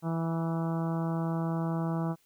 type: harmonic tone with a mistuned harmonic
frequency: 164.81 Hz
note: E3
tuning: in tune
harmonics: 1 / 2 / 3 / 4 / 5 / 6 / 7 / 8 / 9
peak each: -29 / -36 / -43 / -40 / -42 / -44 / -45 / -47 / -53 dBFS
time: 0.02-2.16 s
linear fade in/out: 50 ms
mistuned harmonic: 6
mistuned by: -20 cents
effects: white hiss -68 dBFS RMS until 2.25 s